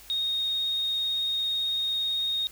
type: tone with vibrato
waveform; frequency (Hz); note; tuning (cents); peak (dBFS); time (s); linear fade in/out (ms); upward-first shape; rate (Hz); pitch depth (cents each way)
sine; 3720; A#7; -4; -25; 0.1-2.47; 0; sine; 18; 11
effects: added 50 Hz sine -56 dBFS peak until 2.51 s + white hiss -50 dBFS RMS until 2.51 s